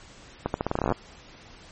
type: accelerating click train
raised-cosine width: 1 ms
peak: -10 dBFS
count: 15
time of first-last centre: 0.46-0.922 s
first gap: 81 ms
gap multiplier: 0.84
effects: pink hiss -49 dBFS RMS until 1.71 s + MP3 32 kbps